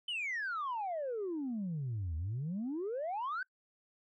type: exponential two-way sweep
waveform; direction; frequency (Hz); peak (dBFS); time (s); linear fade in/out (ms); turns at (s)
sine; down then up; 3083 to 76.2 to 1574; -33; 0.08-3.43; 5; 2.16
effects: noise-tail reverb RT60 0.1 s tail -24 dB re dry + tanh soft clip ceiling -32 dBFS